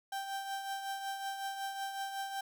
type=tone with tremolo; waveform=35% pulse; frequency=784 Hz; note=G5; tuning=in tune; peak=-33 dBFS; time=0.12-2.41 s; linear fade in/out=5 ms; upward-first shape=triangle; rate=5.4 Hz; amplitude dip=55%; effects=none